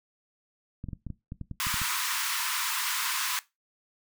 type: clicks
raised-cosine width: 5 ms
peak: -24 dBFS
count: 11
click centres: 0.841 / 0.887 / 0.932 / 1.067 / 1.103 / 1.321 / 1.413 / 1.513 / 1.669 / 1.742 / 1.817 s
type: high-pass noise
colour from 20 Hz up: pink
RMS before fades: -30 dBFS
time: 1.6-3.39 s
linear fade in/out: 0 ms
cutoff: 930 Hz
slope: 96 dB/octave
effects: noise-tail reverb RT60 0.2 s tail -18 dB re dry